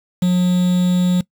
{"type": "tone with quantisation", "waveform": "triangle", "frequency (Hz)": 180, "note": "F#3", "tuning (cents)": -47, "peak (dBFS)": -10, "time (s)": [0.22, 1.21], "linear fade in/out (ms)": 5, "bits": 5, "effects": ["noise-tail reverb RT60 0.1 s tail -21 dB re dry"]}